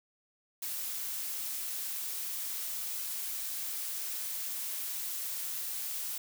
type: noise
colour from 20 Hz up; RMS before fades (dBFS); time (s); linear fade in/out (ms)
blue; -37; 0.62-6.18; 5
effects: none